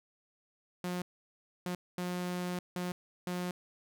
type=tone bursts at uneven times; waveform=sawtooth; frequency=179 Hz; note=F3; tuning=43 cents sharp; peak=-30 dBFS; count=5; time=0.84-1.02 / 1.66-1.75 / 1.98-2.59 / 2.76-2.92 / 3.27-3.51 s; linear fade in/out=2 ms; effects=none